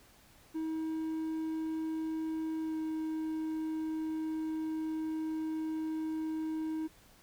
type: tone with pitch glide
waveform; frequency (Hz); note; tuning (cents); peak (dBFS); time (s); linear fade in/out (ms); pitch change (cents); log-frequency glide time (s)
triangle; 318.4 to 315.8; D#4 to D#4; +40 to +26; -31; 0.54-6.88; 20; -14; 2.61-2.77
effects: pink hiss -61 dBFS RMS until 7.22 s